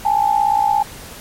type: tone pair together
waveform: sine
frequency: 814 / 871.3 Hz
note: G#5 / A5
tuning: -35 / -17 cents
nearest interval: minor second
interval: 118 cents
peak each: -15 / -16 dBFS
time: 0.05-0.83 s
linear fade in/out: 5 ms
effects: pink hiss -36 dBFS RMS until 1.2 s + MP3 64 kbps